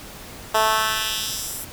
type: tone with high-pass filter sweep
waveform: 10% pulse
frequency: 218.8 Hz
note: A3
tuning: 9 cents flat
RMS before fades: -23 dBFS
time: 0.54-1.65 s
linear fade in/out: 10 ms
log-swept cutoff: 640 to 11000 Hz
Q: 1.2
effects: pink hiss -39 dBFS RMS until 1.72 s